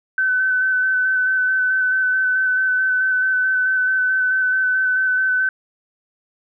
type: tone with vibrato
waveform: sine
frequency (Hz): 1519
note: F#6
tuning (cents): +45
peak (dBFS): -15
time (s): 0.18-5.49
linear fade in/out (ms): 2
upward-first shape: square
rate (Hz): 4.6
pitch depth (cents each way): 14
effects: none